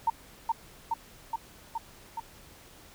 sine tone with echo, 913 Hz, A#5, 36 cents flat, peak -21 dBFS, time 0.07-0.1 s, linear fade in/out 5 ms, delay 420 ms, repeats 5, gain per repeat -2 dB, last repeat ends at 2.2 s, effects pink hiss -53 dBFS RMS until 2.94 s

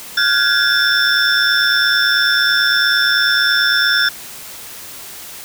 sine tone cluster, 1412 / 1521 / 1664 / 3536 / 5360 Hz, F6 / F#6 / G#6 / A7 / E8, +19 / +47 / +3 / +8 / +28 cents, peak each -18 dBFS, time 0.17-4.09 s, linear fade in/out 5 ms, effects white hiss -33 dBFS RMS until 5.44 s

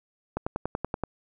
click train, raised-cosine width 1 ms, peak -14 dBFS, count 8, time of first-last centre 0.37-1.037 s, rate 10.5 Hz, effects none

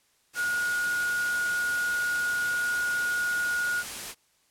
sine tone in noise, 1442 Hz, F#6, 45 cents flat, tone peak -25 dBFS, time 0.35-3.84 s, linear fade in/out 50 ms, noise white, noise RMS -36 dBFS, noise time 0.33-4.15 s, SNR +8 dB, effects white hiss -67 dBFS RMS until 4.5 s + low-pass 11000 Hz 12 dB/octave

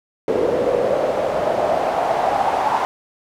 pink noise with band-pass filter sweep, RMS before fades -19 dBFS, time 0.28-2.85 s, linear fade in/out 0 ms, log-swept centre 460 to 860 Hz, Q 4.6, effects none

